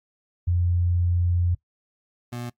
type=tone pair in turn; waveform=sine / 25% pulse; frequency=87.7 / 120.74 Hz; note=F2 / B2; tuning=+8 / -39 cents; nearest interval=tritone; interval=553 cents; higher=second; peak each=-19 / -27 dBFS; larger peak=first; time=0.47-1.55 / 2.32-2.5 s; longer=first; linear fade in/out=10 ms; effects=noise-tail reverb RT60 0.1 s tail -20 dB re dry + AAC 48 kbps